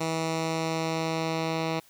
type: tone with low-pass filter sweep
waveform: 10% pulse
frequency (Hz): 161.9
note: E3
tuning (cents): -31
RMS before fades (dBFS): -29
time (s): 0-1.8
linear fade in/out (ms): 10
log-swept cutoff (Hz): 7600 to 4200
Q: 1.2
effects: white hiss -58 dBFS RMS until 1.89 s